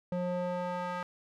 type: tone with band-pass filter sweep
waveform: square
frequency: 178.6 Hz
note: F3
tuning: 39 cents sharp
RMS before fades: -34 dBFS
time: 0.12-1.03 s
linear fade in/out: 2 ms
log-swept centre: 400 to 1200 Hz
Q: 1.5
effects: none